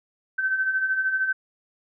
sine beating tone pair, 1528 / 1541 Hz, G6 / G6, -45 / -30 cents, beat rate 13 Hz, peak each -30 / -22 dBFS, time 0.38-1.33 s, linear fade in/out 10 ms, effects none

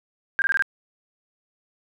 sine tone bursts, 1600 Hz, G6, 35 cents sharp, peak -17 dBFS, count 5, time 0.39-0.623 s, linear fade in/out 0 ms, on 29 ms, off 22 ms, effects none

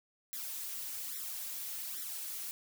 blue noise with flanger, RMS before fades -41 dBFS, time 0.33-2.51 s, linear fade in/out 0 ms, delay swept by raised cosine 0.53 to 4.33 ms, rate 1.2 Hz, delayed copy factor +0.75, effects none

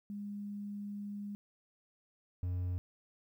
sine / triangle tone pair in turn, 204.1 / 89.77 Hz, G#3 / F2, -30 / +48 cents, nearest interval octave + major second, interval 1422 cents, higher first, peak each -39 / -31 dBFS, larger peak second, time 0.1-1.35 / 2.43-2.78 s, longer first, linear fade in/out 0 ms, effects 12-bit

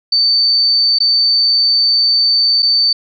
sine tone with dropouts, 4559 Hz, C#8, 48 cents sharp, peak -9 dBFS, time 0.12-2.93 s, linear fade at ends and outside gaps 5 ms, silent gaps 0.987-1.002 / 2.623-2.627 s, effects none

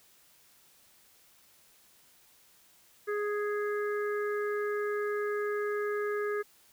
harmonic tone, 415.3 Hz, G#4, in tune, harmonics 1 / 3 / 4 / 5, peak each -30 / -39 / -39 / -47 dBFS, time 3.07-6.43 s, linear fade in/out 20 ms, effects white hiss -62 dBFS RMS until 6.72 s

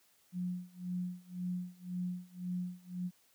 sine tone with tremolo, 179.8 Hz, F#3, 49 cents flat, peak -33 dBFS, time 0.32-3.11 s, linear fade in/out 50 ms, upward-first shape sine, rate 1.9 Hz, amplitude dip 95%, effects white hiss -69 dBFS RMS until 3.34 s + high-pass 60 Hz 12 dB/octave

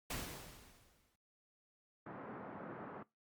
pink noise with exponential decay, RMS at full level -40 dBFS, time 0.1-1.16 s, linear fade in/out 5 ms, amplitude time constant 230 ms
pink band-pass noise, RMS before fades -49 dBFS, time 2.06-3.03 s, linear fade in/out 5 ms, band 140 to 1500 Hz, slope 24 dB/octave
effects noise-tail reverb RT60 0.2 s tail -20 dB re dry + Opus 48 kbps

